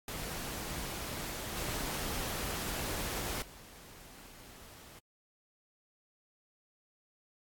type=noise with level steps; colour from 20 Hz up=pink; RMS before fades=-40 / -37 / -53 dBFS; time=0.08-4.99 s; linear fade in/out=2 ms; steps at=1.57 / 3.42 s; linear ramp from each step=2 ms; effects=AAC 64 kbps